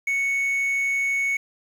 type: tone with quantisation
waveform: triangle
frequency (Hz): 2217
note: C#7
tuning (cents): 0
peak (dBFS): -19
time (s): 0.07-1.37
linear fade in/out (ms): 5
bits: 8
effects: none